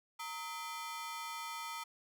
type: ring-modulated tone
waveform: sawtooth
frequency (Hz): 1100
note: C#6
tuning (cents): -14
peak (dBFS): -34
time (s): 0.19-1.84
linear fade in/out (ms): 10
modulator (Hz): 177
effects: none